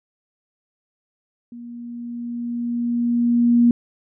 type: tone with level ramp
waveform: sine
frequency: 238 Hz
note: A#3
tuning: 36 cents sharp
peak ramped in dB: -34 to -10 dBFS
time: 1.52-3.71 s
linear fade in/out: 2 ms
effects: none